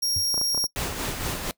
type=tone; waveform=sawtooth; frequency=5588 Hz; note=F8; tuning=in tune; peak=-20 dBFS; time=0.02-0.67 s; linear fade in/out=10 ms
type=tone with exponential decay; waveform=triangle; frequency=91.5 Hz; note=F#2; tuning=19 cents flat; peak=-25 dBFS; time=0.16-0.28 s; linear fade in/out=5 ms; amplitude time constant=24 ms
type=clicks; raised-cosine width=1 ms; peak=-20 dBFS; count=9; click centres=0.343 / 0.378 / 0.414 / 0.547 / 0.577 / 0.641 / 0.832 / 0.873 / 0.925 s
type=noise with tremolo; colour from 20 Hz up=pink; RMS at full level=-28 dBFS; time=0.76-1.51 s; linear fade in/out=0 ms; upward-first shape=sine; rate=4.3 Hz; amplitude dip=45%
effects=noise-tail reverb RT60 0.1 s tail -21 dB re dry